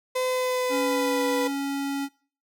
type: tone with pitch glide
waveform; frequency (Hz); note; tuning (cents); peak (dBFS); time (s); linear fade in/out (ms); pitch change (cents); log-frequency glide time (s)
35% pulse; 510 to 493.2; C5 to B4; -44 to -2; -22; 0.15-1.48; 10; -58; 0.26-1.24
type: tone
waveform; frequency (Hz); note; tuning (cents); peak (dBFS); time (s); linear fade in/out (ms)
square; 278.4; C#4; +8; -27; 0.69-2.09; 50
effects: noise-tail reverb RT60 0.4 s tail -21 dB re dry